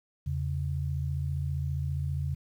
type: tone pair together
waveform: sine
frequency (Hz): 83.1 / 138.04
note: E2 / C#3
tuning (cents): +15 / -7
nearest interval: major sixth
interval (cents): 878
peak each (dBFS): -31 / -31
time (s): 0.26-2.35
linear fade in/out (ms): 10
effects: 10-bit